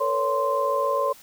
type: tone cluster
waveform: sine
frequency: 450.6 / 497.8 / 558 / 1042 Hz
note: A4 / B4 / C#5 / C6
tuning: +41 / +14 / +11 / -7 cents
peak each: -29 / -33 / -24 / -24 dBFS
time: 0-1.13 s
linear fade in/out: 10 ms
effects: white hiss -49 dBFS RMS until 1.22 s